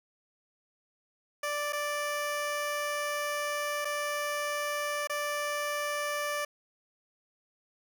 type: tone with dropouts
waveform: 15% pulse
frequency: 587 Hz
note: D5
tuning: 1 cent flat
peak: -24 dBFS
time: 1.43-6.45 s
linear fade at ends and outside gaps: 5 ms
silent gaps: 1.725-1.73 / 3.848-3.852 / 5.073-5.096 s
effects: none